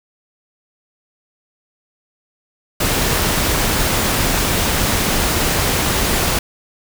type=noise; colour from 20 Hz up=pink; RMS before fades=-17 dBFS; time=2.8-6.39 s; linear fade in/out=5 ms; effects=none